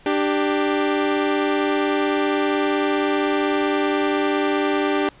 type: tone pair together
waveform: sawtooth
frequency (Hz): 296.7 / 392.3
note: D4 / G4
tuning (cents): +18 / +1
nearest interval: perfect fourth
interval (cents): 483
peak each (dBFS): -17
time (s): 0.06-5.09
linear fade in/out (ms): 2
effects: pink hiss -50 dBFS RMS until 5.2 s + resampled to 8000 Hz